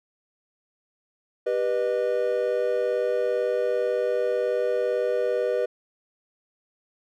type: chord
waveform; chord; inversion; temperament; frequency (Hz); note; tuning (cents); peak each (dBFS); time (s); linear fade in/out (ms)
triangle; G augmented; none; just; 392 / 490 / 612.5; G4 / B4 / D#5; 0 / -14 / -27; -27 / -22 / -26; 1.46-5.66; 10
effects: none